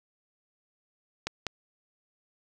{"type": "clicks", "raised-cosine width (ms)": 0.2, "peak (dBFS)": -13, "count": 2, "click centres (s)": [1.27, 1.467], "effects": []}